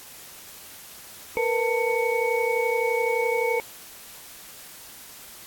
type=tone cluster; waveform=sine; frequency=460.9 / 492.6 / 897 / 2230 Hz; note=A#4 / B4 / A5 / C#7; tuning=-20 / -5 / +33 / +10 cents; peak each=-25 / -26 / -29 / -28 dBFS; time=1.37-3.6 s; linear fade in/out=0 ms; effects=white hiss -44 dBFS RMS until 5.46 s + AAC 64 kbps